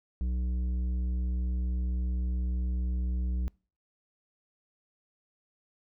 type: tone with tanh clipping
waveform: sine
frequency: 61.74 Hz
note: B1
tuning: in tune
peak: -29 dBFS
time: 0.21-3.48 s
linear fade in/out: 0 ms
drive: 9 dB
effects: noise-tail reverb RT60 0.4 s tail -26 dB re dry